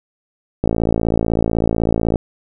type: click train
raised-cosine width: 2 ms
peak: -3 dBFS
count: 86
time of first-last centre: 0.64-2.158 s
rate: 56 Hz
effects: none